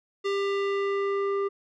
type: tone with low-pass filter sweep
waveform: square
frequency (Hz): 397.4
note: G4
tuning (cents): +24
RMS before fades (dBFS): -27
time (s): 0.24-1.49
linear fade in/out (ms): 20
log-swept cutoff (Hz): 4200 to 1200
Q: 1.1
effects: none